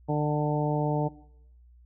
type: harmonic tone with a mistuned harmonic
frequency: 149.5 Hz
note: D3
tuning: 31 cents sharp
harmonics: 1 / 2 / 3 / 4 / 5 / 6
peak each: -27 / -30 / -32 / -33 / -34 / -35 dBFS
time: 0.08-1.09 s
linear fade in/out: 20 ms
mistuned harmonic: 6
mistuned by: -18 cents
effects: noise-tail reverb RT60 0.7 s tail -19 dB re dry + added 60 Hz sine -52 dBFS peak until 1.85 s